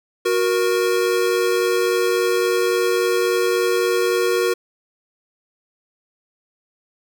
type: tone pair together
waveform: square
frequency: 367.6 / 471.2 Hz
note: F#4 / A#4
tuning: -11 / +19 cents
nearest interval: major third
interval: 430 cents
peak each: -20 dBFS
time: 0.25-4.54 s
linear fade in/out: 10 ms
effects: none